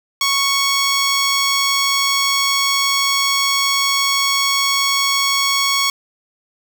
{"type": "tone", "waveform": "10% pulse", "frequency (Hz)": 1108.7, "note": "C#6", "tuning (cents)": 0, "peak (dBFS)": -6, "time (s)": [0.21, 5.9], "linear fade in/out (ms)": 2, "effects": []}